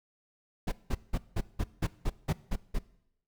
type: noise bursts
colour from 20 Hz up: brown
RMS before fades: -28 dBFS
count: 10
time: 0.67-2.79 s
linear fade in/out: 10 ms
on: 50 ms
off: 180 ms
effects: noise-tail reverb RT60 0.8 s tail -20 dB re dry